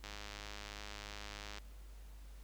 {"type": "click train", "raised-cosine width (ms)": 0.2, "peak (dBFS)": -29, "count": 160, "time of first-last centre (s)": [0.04, 1.584], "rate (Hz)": 103, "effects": ["added 50 Hz sine -50 dBFS peak until 2.43 s", "pink hiss -65 dBFS RMS until 2.43 s"]}